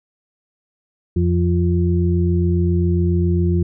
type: harmonic tone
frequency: 87.31 Hz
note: F2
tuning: in tune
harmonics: 1 / 2 / 4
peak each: -16 / -19 / -22 dBFS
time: 1.16-3.63 s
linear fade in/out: 5 ms
effects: none